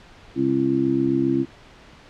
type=harmonic tone; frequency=67.5 Hz; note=C#2; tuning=45 cents flat; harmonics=2 / 3 / 4 / 5; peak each=-28 / -30 / -21 / -21 dBFS; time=0.35-1.46 s; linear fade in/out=50 ms; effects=pink hiss -47 dBFS RMS until 2.09 s + low-pass 4000 Hz 12 dB/octave